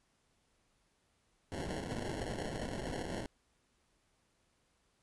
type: noise with sample-and-hold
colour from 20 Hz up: blue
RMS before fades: -40 dBFS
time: 1.52-3.26 s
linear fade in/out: 0 ms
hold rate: 1225 Hz
effects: pink hiss -75 dBFS RMS until 5.02 s + resampled to 24000 Hz